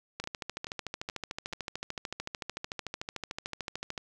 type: two click trains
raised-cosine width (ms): 0.2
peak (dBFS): -18 / -21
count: 52 / 4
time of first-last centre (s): 0.2-3.978 / 0.24-1.528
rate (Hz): 13.5 / 2.33
effects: none